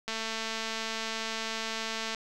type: click train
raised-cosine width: 0.2 ms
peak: -17 dBFS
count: 462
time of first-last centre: 0.08-2.147 s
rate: 223 Hz
effects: none